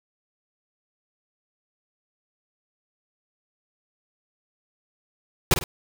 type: noise with echo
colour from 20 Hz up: pink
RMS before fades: -17 dBFS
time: 5.51-5.54 s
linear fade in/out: 2 ms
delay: 50 ms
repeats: 2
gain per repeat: -9 dB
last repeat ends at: 5.64 s
effects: none